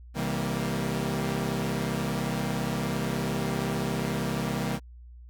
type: chord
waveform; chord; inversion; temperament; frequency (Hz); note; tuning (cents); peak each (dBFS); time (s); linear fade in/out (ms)
sawtooth; C dominant seventh; none; equal with one note detuned; 130.81 / 161.24 / 196 / 233.1; C3 / E3 / G3 / Bb3; 0 / -38 / 0 / 0; -29; 0.14-4.8; 50
effects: added 60 Hz sine -44 dBFS peak until 5.29 s